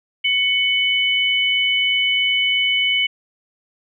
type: tone pair together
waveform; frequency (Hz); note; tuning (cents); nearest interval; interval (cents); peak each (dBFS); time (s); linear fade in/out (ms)
sine; 2223 / 3000; C#7 / F#7; +4 / +23; perfect fourth; 519; -18; 0.24-3.07; 10
effects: none